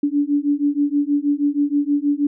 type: beating tone pair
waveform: sine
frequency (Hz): 285.6 / 291.9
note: D4 / D4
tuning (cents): -48 / -10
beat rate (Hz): 6.3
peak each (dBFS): -19 / -19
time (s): 0.03-2.27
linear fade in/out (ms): 5
effects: none